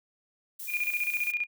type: noise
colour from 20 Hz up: violet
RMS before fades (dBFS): -39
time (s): 0.59-1.32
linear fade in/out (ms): 10
type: tone with tremolo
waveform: sine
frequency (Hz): 2426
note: D#7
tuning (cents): -44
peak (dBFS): -25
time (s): 0.67-1.47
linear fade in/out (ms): 50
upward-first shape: square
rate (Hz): 15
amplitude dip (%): 65
effects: none